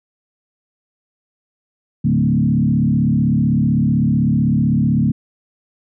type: tone with frequency modulation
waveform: sine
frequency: 183.2 Hz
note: F#3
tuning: 17 cents flat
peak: -12 dBFS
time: 2.04-5.12 s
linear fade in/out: 10 ms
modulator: 35.8 Hz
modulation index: 1.9
effects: none